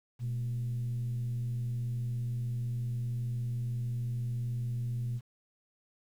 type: tone with frequency modulation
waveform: sine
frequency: 120.9 Hz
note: B2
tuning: 36 cents flat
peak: -30 dBFS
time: 0.19-5.21 s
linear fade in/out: 50 ms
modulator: 97.7 Hz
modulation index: 0.24
effects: tanh soft clip ceiling -27 dBFS + 10-bit